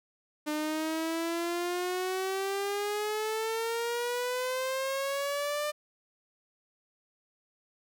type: exponential sweep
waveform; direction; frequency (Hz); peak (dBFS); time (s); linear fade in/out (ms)
sawtooth; up; 300 to 600; -26; 0.46-5.72; 20
effects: none